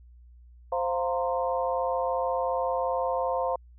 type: harmonic tone with a mistuned harmonic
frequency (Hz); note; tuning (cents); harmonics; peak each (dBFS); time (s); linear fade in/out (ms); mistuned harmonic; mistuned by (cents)
174.61; F3; 0; 3 / 4 / 5 / 6; -28 / -30 / -32 / -34; 0.72-3.56; 5; 5; +100
effects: added 60 Hz sine -49 dBFS peak until 3.78 s